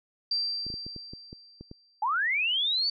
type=tone with exponential decay; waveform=sine; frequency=4699 Hz; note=D8; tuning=in tune; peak=-24 dBFS; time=0.31-2.02 s; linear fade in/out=5 ms; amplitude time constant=370 ms
type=clicks; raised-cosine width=3 ms; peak=-29 dBFS; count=9; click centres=0.666 / 0.702 / 0.74 / 0.865 / 0.963 / 1.135 / 1.329 / 1.61 / 1.714 s
type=linear sweep; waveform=sine; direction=up; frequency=803 to 4615 Hz; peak=-24 dBFS; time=2.02-2.9 s; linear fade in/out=5 ms
effects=none